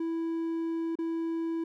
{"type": "tone with dropouts", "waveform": "triangle", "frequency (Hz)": 329.6, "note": "E4", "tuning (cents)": 0, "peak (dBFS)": -27, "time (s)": [0, 1.64], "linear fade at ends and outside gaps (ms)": 5, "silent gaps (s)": [0.955, 0.987], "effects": []}